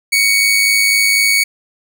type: tone with amplitude modulation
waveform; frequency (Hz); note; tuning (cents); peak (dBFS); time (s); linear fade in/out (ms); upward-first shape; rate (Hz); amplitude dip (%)
sawtooth; 2234; C#7; +13; -5; 0.12-1.44; 10; sine; 104; 40
effects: none